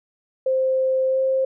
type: tone with pitch glide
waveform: sine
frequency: 523.3 to 528.5 Hz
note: C5 to C5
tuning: 0 to +17 cents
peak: -17 dBFS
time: 0.46-1.45 s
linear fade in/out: 5 ms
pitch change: +17 cents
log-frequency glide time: 1.07-1.2 s
effects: none